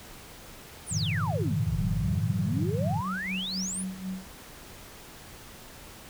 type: exponential two-way sweep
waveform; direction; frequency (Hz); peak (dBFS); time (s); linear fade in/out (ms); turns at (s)
sine; down then up; 10950 to 32.7 to 10950; -31; 0.86-3.85; 50; 1.83
type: chord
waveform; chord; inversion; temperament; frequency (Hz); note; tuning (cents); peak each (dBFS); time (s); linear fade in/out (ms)
sine; E half-diminished seventh; first; equal with one note detuned; 98 / 113.75 / 146.83 / 164.81; G2 / Bb2 / D3 / E3; 0 / -42 / 0 / 0; -32; 0.91-3.01; 10
type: tone with tremolo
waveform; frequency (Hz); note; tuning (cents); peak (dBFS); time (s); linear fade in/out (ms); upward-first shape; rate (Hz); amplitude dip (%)
sine; 187.9; F#3; +27; -30; 1.79-4.25; 20; sine; 4; 75
effects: pink hiss -47 dBFS RMS until 6.09 s